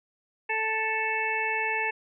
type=harmonic tone; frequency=440 Hz; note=A4; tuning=in tune; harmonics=1 / 2 / 4 / 5 / 6; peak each=-35 / -31 / -31 / -32 / -31 dBFS; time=0.49-1.91 s; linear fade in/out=10 ms; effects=none